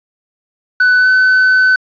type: tone with pitch glide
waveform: triangle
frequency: 1495 to 1513.2 Hz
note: F#6 to F#6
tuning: +17 to +38 cents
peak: -5 dBFS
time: 0.8-1.76 s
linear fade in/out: 5 ms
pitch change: +21 cents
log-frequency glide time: 0.99-1.08 s
effects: resampled to 11025 Hz + 7-bit